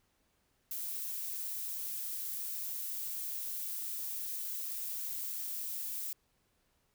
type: noise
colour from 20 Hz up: violet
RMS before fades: -39 dBFS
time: 0.71-6.13 s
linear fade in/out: 2 ms
effects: pink hiss -75 dBFS RMS until 6.94 s